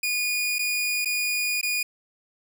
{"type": "tone with dropouts", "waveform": "sawtooth", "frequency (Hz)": 2450, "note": "D#7", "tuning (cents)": -27, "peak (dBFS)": -20, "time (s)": [0.03, 1.83], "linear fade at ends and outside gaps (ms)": 5, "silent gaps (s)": [[0.585, 0.591], [1.048, 1.056], [1.613, 1.629]], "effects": []}